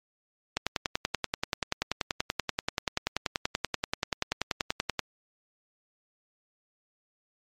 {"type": "click train", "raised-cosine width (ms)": 0.2, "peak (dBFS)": -9, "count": 47, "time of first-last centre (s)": [0.57, 4.993], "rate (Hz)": 10.4, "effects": ["MP3 64 kbps"]}